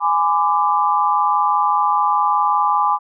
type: chord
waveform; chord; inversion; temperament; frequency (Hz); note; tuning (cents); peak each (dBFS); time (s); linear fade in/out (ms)
sine; G# diminished; none; equal with one note detuned; 830.6 / 1009.7 / 1174.7; G#5 / B5 / D6; 0 / +38 / 0; -18; 0-2.99; 50
effects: none